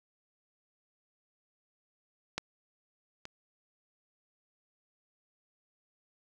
clicks, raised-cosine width 0.2 ms, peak -15 / -25 dBFS, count 2, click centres 2.38 / 3.254 s, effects none

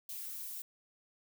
violet noise with high-pass filter sweep, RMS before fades -43 dBFS, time 0.09-0.62 s, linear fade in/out 2 ms, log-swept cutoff 3200 to 210 Hz, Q 1.8, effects none

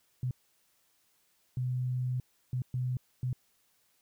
sine tone bursts at uneven times, 126.3 Hz, B2, 39 cents sharp, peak -29 dBFS, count 5, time 0.23-0.31 / 1.57-2.2 / 2.53-2.62 / 2.74-2.97 / 3.23-3.33 s, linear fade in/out 2 ms, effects white hiss -71 dBFS RMS until 4.01 s

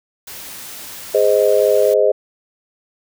white noise, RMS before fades -33 dBFS, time 0.27-1.94 s, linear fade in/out 5 ms
sine chord, Ab major, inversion none, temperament just, 415.3 / 519.1 / 623 Hz, Ab4 / C5 / Eb5, 0 / -14 / +2 cents, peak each -15 dBFS, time 1.14-2.12 s, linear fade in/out 10 ms
effects none

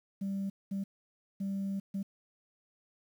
sine tone bursts at uneven times, 196 Hz, G3, in tune, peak -30 dBFS, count 4, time 0.21-0.5 / 0.71-0.84 / 1.4-1.8 / 1.94-2.03 s, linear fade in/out 10 ms, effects tanh soft clip ceiling -30 dBFS + 10-bit

